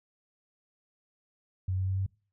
sine tone with pitch steps, 93.2 / 94.17 / 95.16 / 96.15 Hz, F#2 / F#2 / F#2 / G2, +13 / +31 / +49 / -33 cents, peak -27 dBFS, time 1.68-2.064 s, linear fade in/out 5 ms, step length 96 ms, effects noise-tail reverb RT60 0.4 s tail -24 dB re dry

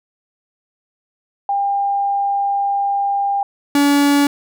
sine / 45% pulse tone pair in turn, 800 / 285.4 Hz, G5 / D4, +35 / -49 cents, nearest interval octave + tritone, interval 1784 cents, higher first, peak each -15 / -11 dBFS, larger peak second, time 1.49-3.43 / 3.75-4.27 s, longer first, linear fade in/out 2 ms, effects none

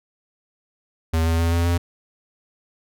square tone with pitch steps, 81.2 / 82.43 / 83.68 / 84.94 / 86.23 Hz, E2 / E2 / E2 / F2 / F2, -26 / 0 / +27 / -48 / -21 cents, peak -18 dBFS, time 1.13-1.78 s, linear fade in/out 10 ms, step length 130 ms, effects none

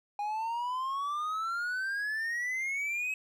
triangle exponential sweep, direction up, 816 to 2570 Hz, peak -29 dBFS, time 0.19-3.14 s, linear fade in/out 2 ms, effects none

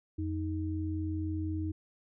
sine tone pair together, 88 / 313.6 Hz, F2 / D#4, +14 / +14 cents, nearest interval octave + minor seventh, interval 2200 cents, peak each -33 / -35 dBFS, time 0.18-1.72 s, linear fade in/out 10 ms, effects none

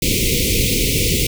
pink band-stop noise, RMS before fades -17 dBFS, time 0.02-1.27 s, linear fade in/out 5 ms, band 520 to 2100 Hz, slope 96 dB/octave, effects none

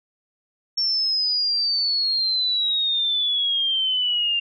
sine exponential sweep, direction down, 5470 to 2783 Hz, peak -19 dBFS, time 0.77-4.4 s, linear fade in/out 10 ms, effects none

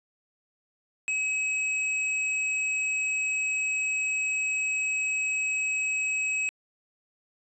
triangle tone with tanh clipping, 2556 Hz, D#7, 46 cents sharp, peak -27 dBFS, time 1.08-6.49 s, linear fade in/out 0 ms, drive 18 dB, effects resampled to 24000 Hz

